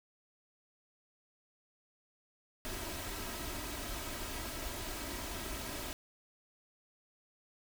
pink noise with comb filter, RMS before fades -41 dBFS, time 2.65-5.93 s, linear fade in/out 0 ms, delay 3.1 ms, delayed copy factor +0.55, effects none

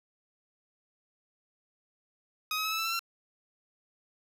15% pulse tone with pitch steps, 1257 / 1273.8 / 1290.8 / 1308.1 / 1325.6 / 1343.3 / 1361.3 Hz, D#6 / D#6 / E6 / E6 / E6 / E6 / F6, +17 / +40 / -37 / -14 / +9 / +32 / -45 cents, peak -23 dBFS, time 2.51-2.993 s, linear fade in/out 2 ms, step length 69 ms, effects none

